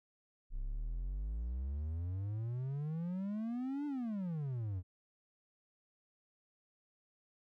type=exponential two-way sweep; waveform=triangle; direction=up then down; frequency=30.87 to 297.5 to 86.9 Hz; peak=-34 dBFS; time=0.5-4.83 s; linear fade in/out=50 ms; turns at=3.86 s; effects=none